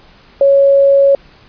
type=tone; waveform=sine; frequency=554.4 Hz; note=C#5; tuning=in tune; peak=-5 dBFS; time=0.41-1.15 s; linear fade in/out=2 ms; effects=pink hiss -44 dBFS RMS until 1.48 s + resampled to 11025 Hz